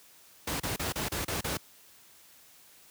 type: noise bursts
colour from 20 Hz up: pink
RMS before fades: -32 dBFS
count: 7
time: 0.47-1.572 s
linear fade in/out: 5 ms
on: 130 ms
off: 32 ms
effects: white hiss -57 dBFS RMS until 2.9 s + high-pass 60 Hz 12 dB/octave